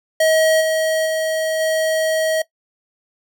square tone with level steps, 636 Hz, D#5, 38 cents sharp, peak -13 / -17 / -19 / -17 dBFS, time 0.2-2.42 s, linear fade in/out 5 ms, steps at 0.6 / 1.05 / 1.59 s, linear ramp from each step 20 ms, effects noise-tail reverb RT60 0.1 s tail -19 dB re dry

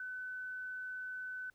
sine tone, 1508 Hz, F#6, 32 cents sharp, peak -40 dBFS, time 0-1.5 s, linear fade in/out 2 ms, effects pink hiss -75 dBFS RMS until 1.54 s

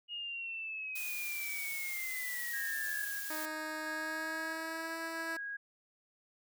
sine linear sweep, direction down, 2874 to 1661.2 Hz, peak -38 dBFS, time 0.08-3.08 s, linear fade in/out 50 ms
blue noise, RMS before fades -42 dBFS, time 0.95-3.46 s, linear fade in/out 10 ms
sine tone with tremolo, 1645 Hz, G#6, 17 cents flat, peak -38 dBFS, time 2.53-5.57 s, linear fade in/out 10 ms, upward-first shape square, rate 0.75 Hz, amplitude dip 40%
10% pulse tone with pitch glide, 311.1 to 327.5 Hz, D#4 to E4, 0 to -11 cents, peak -31 dBFS, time 3.3-5.37 s, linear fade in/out 5 ms, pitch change +89 cents, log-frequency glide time 3.92-4.97 s
effects none

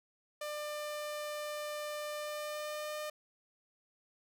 sawtooth tone with pitch glide, 597 to 605.3 Hz, D5 to D#5, +28 to -48 cents, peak -34 dBFS, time 0.41-3.1 s, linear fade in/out 5 ms, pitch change +24 cents, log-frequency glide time 2.12-2.98 s, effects none

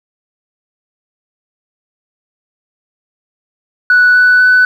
sine tone with pitch steps, 1479 / 1488.4 / 1497.9 Hz, F#6 / F#6 / F#6, -1 / +10 / +21 cents, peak -3 dBFS, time 3.9-4.65 s, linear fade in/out 2 ms, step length 250 ms, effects tanh soft clip ceiling -2 dBFS + 7-bit

